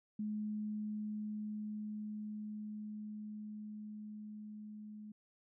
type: tone with level ramp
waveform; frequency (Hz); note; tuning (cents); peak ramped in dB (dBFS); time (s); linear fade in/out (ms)
sine; 211.9; G#3; +35; -36 to -47; 0.19-5.12; 5
effects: none